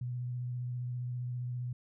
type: tone with vibrato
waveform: sine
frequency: 123.47 Hz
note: B2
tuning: in tune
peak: -34 dBFS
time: 0.01-1.73 s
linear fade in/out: 5 ms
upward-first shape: sine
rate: 15 Hz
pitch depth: 18 cents each way
effects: none